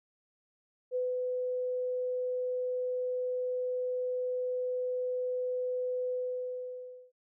sine tone with ADSR envelope, 502 Hz, B4, 28 cents sharp, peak -28 dBFS, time 0.91-7.12 s, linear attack 44 ms, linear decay 190 ms, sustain -2 dB, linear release 1000 ms, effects none

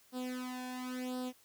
sawtooth tone with flanger, 252.6 Hz, B3, 39 cents sharp, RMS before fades -40 dBFS, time 0.12-1.33 s, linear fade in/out 50 ms, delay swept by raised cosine 0.22 to 1.19 ms, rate 0.94 Hz, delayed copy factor +0.85, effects white hiss -65 dBFS RMS until 1.44 s

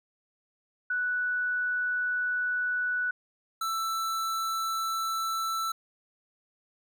sine / square tone pair in turn, 1480 / 1326.8 Hz, F#6 / E6, 0 / +11 cents, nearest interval major second, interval 189 cents, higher first, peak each -26 / -29 dBFS, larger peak first, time 0.9-3.11 / 3.61-5.72 s, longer first, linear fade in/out 5 ms, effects none

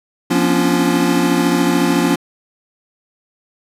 square tone cluster, 175.7 / 239.7 / 274 / 287.7 / 346.9 Hz, F3 / A#3 / C#4 / D4 / F4, +11 / +48 / -20 / -36 / -12 cents, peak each -20 dBFS, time 0.3-2.16 s, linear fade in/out 10 ms, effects resampled to 32000 Hz

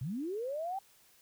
sine linear sweep, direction up, 111.4 to 796 Hz, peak -34 dBFS, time 0.01-0.79 s, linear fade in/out 5 ms, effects white hiss -64 dBFS RMS until 1.21 s

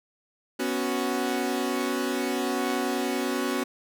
sawtooth chord, B suspended second, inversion none, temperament equal, 246.9 / 277.2 / 370 Hz, B3 / C#4 / F#4, 0 / 0 / 0 cents, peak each -26 dBFS, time 0.59-3.64 s, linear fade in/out 10 ms, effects none

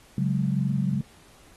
sine chord, C# suspended fourth, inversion none, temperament equal, 138.59 / 185 / 207.7 Hz, C#3 / F#3 / G#3, 0 / 0 / 0 cents, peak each -25 / -26 / -29 dBFS, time 0.18-1.01 s, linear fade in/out 2 ms, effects pink hiss -55 dBFS RMS until 1.56 s + AAC 32 kbps

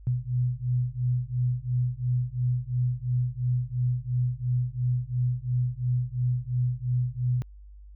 sine beating tone pair, 122.8 / 125.7 Hz, B2 / B2, -9 / +31 cents, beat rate 2.9 Hz, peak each -27 / -27 dBFS, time 0.07-7.42 s, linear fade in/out 0 ms, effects added 50 Hz sine -44 dBFS peak until 7.95 s

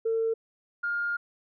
sine tone pair in turn, 451.2 / 1412.7 Hz, A4 / F6, +44 / +19 cents, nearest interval octave + minor sixth, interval 1975 cents, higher second, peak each -23 / -26 dBFS, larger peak first, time 0.05-0.34 / 0.83-1.17 s, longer second, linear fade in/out 10 ms, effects tanh soft clip ceiling -19 dBFS

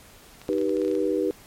clicks, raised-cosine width 0.2 ms, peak -26 dBFS, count 12, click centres 0.416 / 0.484 / 0.531 / 0.583 / 0.614 / 0.694 / 0.769 / 0.817 / 0.849 / 0.88 / 0.914 / 0.952 s
sine chord, Eb augmented, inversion none, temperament just, 311.1 / 388.9 / 486.1 Hz, Eb4 / G4 / B4, 0 / -14 / -28 cents, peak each -26 / -25 / -26 dBFS, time 0.49-1.31 s, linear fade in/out 0 ms
effects pink hiss -50 dBFS RMS until 1.46 s + MP3 64 kbps

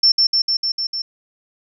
sine tone with echo, 5380 Hz, E8, 34 cents sharp, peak -9 dBFS, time 0.03-0.12 s, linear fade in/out 5 ms, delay 150 ms, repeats 6, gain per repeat -2 dB, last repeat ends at 1.02 s, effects none

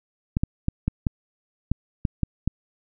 clicks, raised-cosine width 5 ms, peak -9 dBFS, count 9, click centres 0.369 / 0.435 / 0.684 / 0.88 / 1.068 / 1.716 / 2.052 / 2.233 / 2.476 s, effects none

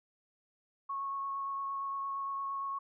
sine tone with vibrato, 1100 Hz, C#6, 14 cents flat, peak -34 dBFS, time 0.89-2.79 s, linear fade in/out 10 ms, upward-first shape triangle, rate 8.7 Hz, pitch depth 11 cents each way, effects none

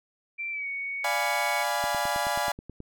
sine tone with pitch glide, 2349 to 2229 Hz, D7 to C#7, 0 to +9 cents, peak -30 dBFS, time 0.38-1.64 s, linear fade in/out 20 ms, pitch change -91 cents, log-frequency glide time 0.51-0.67 s
30% pulse chord, D diminished seventh, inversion none, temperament equal, 587.3 / 698.5 / 830.6 / 987.8 Hz, D5 / F5 / Ab5 / Cb6, 0 / 0 / 0 / 0 cents, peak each -30 / -29 / -27 / -30 dBFS, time 1.04-2.52 s, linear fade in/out 5 ms
click train, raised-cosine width 3 ms, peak -27 dBFS, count 10, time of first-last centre 1.84-2.804 s, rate 9.34 Hz
effects none

